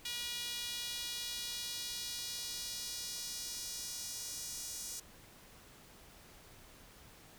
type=tone with high-pass filter sweep; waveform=sawtooth; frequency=481.3 Hz; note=B4; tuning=45 cents flat; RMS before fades=-42 dBFS; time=0.05-5 s; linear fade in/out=5 ms; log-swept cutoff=3200 to 6400 Hz; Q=1.8; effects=pink hiss -58 dBFS RMS until 7.38 s